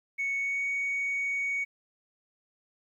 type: tone with pitch glide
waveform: sine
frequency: 2217 to 2236 Hz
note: C#7 to C#7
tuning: 0 to +14 cents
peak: -26 dBFS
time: 0.18-1.65 s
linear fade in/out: 20 ms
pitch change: +14 cents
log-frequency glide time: 0.35-0.66 s
effects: tanh soft clip ceiling -25 dBFS + 11-bit